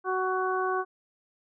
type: harmonic tone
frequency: 373.2 Hz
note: F#4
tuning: 15 cents sharp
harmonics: 1 / 2 / 3 / 4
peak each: -29 / -32 / -30 / -34 dBFS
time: 0.04-0.85 s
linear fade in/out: 50 ms
effects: none